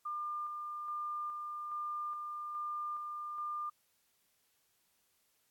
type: tone with tremolo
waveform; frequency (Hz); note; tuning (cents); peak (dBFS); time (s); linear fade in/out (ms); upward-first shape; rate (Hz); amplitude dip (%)
sine; 1200; D6; +37; -36; 0.05-3.7; 10; square; 1.2; 30
effects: white hiss -75 dBFS RMS until 5.5 s + AAC 64 kbps